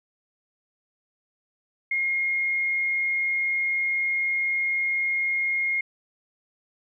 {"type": "tone", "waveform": "sine", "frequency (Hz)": 2142, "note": "C7", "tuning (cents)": 40, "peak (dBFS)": -22, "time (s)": [1.91, 5.81], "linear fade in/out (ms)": 5, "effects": []}